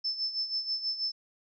sine tone with tremolo, 5274 Hz, E8, in tune, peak -27 dBFS, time 0.04-1.12 s, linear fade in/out 10 ms, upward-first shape sine, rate 6.2 Hz, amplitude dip 70%, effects none

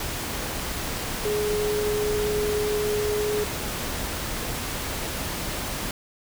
sine tone in noise, 420 Hz, G#4, 19 cents sharp, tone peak -23 dBFS, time 1.25-3.44 s, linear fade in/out 2 ms, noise pink, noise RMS -30 dBFS, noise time 0-5.91 s, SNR +4 dB, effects none

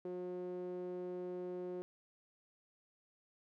sawtooth tone with band-pass filter, 180 Hz, F#3, 47 cents flat, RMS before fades -43 dBFS, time 0.05-1.82 s, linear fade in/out 0 ms, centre 410 Hz, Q 5.4, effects none

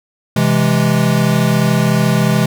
square chord, C augmented, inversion none, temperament equal, 130.81 / 164.81 / 207.7 Hz, C3 / E3 / G#3, 0 / 0 / 0 cents, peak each -16 dBFS, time 0.36-2.46 s, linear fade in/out 5 ms, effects none

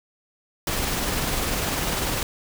pink noise with tremolo, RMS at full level -24 dBFS, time 0.67-2.23 s, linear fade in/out 2 ms, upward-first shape sine, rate 20 Hz, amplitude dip 30%, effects none

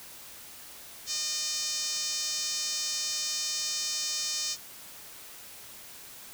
5% pulse tone with band-pass filter, 610 Hz, D#5, 34 cents flat, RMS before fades -32 dBFS, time 1.06-4.57 s, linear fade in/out 50 ms, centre 5900 Hz, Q 2.2, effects white hiss -47 dBFS RMS until 6.33 s

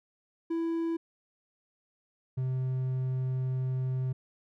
triangle tone pair in turn, 331.2 / 129.44 Hz, E4 / C3, +8 / -18 cents, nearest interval octave + major third, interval 1626 cents, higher first, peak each -26 / -26 dBFS, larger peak neither, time 0.5-0.97 / 2.37-4.13 s, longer second, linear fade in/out 10 ms, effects none

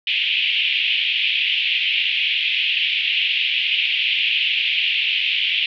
white band-pass noise, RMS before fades -20 dBFS, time 0.07-5.66 s, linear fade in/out 2 ms, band 2400 to 3200 Hz, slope 48 dB/octave, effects none

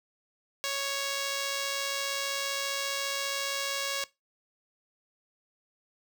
5% pulse tone with amplitude modulation, 554.4 Hz, C#5, in tune, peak -17 dBFS, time 0.64-4.04 s, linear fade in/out 0 ms, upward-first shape sine, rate 115 Hz, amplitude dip 25%, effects noise-tail reverb RT60 0.2 s tail -19 dB re dry

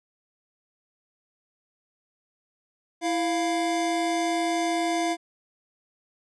square tone pair together, 331 / 698.5 Hz, E4 / F5, +7 / 0 cents, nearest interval octave + minor second, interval 1293 cents, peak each -27 dBFS, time 3.01-5.17 s, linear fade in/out 50 ms, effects resampled to 22050 Hz

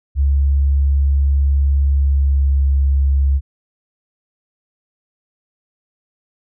sine tone with pitch glide, 69.6 to 68.76 Hz, C#2 to C#2, +8 to -13 cents, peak -11 dBFS, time 0.15-3.41 s, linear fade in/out 50 ms, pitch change -21 cents, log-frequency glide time 1.86-2.61 s, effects none

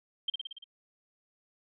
sine tone with echo, 3160 Hz, G7, 13 cents sharp, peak -27 dBFS, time 0.28-0.3 s, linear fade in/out 5 ms, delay 57 ms, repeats 6, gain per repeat -3 dB, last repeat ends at 0.642 s, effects none

